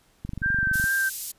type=click train; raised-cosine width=5 ms; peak=-20 dBFS; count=15; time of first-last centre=0.25-0.841 s; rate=23.7 Hz
type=tone with vibrato; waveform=sine; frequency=1568 Hz; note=G6; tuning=in tune; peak=-21 dBFS; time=0.42-1.1 s; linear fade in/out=20 ms; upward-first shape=triangle; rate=2.4 Hz; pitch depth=27 cents each way
type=high-pass noise; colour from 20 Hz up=white; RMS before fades=-32 dBFS; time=0.73-1.32 s; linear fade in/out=10 ms; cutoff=5600 Hz; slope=12 dB/octave
effects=pink hiss -62 dBFS RMS until 1.38 s + resampled to 32000 Hz